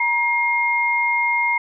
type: tone pair together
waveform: sine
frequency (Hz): 949 / 2130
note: A#5 / C7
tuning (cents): +31 / +30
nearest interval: octave + major second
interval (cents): 1399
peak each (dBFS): -21 / -18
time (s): 0-1.58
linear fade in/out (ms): 5
effects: none